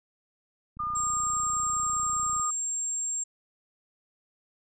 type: click train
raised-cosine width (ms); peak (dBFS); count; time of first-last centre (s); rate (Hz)
5; -35; 50; 0.77-2.398; 30.1
type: tone with pitch glide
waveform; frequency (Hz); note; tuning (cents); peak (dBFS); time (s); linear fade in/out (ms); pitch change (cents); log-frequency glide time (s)
sine; 1212 to 1224; D#6 to D#6; -46 to -29; -28; 0.79-2.51; 10; +17; 0.9-1.47
type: tone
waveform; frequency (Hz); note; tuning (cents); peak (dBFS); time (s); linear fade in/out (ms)
sine; 7459; A#8; 0; -28; 0.95-3.24; 10
effects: none